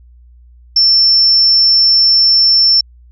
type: tone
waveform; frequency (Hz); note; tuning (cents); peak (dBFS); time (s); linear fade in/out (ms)
sine; 5380; E8; +34; -6; 0.76-2.81; 5
effects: added 60 Hz sine -39 dBFS peak until 3.11 s